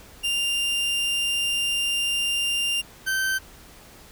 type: tone pair in turn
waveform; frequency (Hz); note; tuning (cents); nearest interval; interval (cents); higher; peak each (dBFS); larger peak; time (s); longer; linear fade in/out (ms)
40% pulse; 2794 / 1548.7; F7 / G6; 0 / -21; minor seventh; 1021; first; -21; neither; 0.23-2.82 / 3.06-3.39; first; 20
effects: added 50 Hz sine -55 dBFS peak until 4.11 s + pink hiss -48 dBFS RMS until 4.11 s